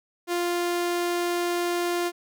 sawtooth tone, 349.2 Hz, F4, in tune, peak -20 dBFS, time 0.27-2.12 s, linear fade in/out 50 ms, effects none

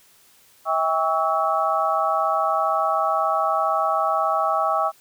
sine tone cluster, 643 / 798 / 1126 / 1304 Hz, E5 / G5 / C#6 / E6, -43 / +31 / +27 / -19 cents, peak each -24 dBFS, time 0.65-4.92 s, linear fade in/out 50 ms, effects white hiss -55 dBFS RMS until 5 s

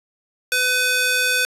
square tone with high-pass filter, 503 Hz, B4, 32 cents sharp, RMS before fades -19 dBFS, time 0.52-1.45 s, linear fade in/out 0 ms, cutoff 1600 Hz, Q 1, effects resampled to 32000 Hz + 7-bit

